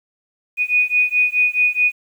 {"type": "beating tone pair", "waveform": "sine", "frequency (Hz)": [2474, 2478.7], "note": ["D#7", "D#7"], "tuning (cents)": [-10, -7], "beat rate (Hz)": 4.7, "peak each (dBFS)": -17, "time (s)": [0.57, 1.92], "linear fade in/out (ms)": 50, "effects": ["8-bit"]}